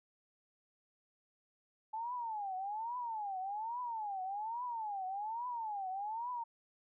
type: tone with vibrato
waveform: sine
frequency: 860 Hz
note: A5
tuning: 40 cents flat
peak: -37 dBFS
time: 1.93-6.44 s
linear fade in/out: 10 ms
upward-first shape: triangle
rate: 1.2 Hz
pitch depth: 270 cents each way
effects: none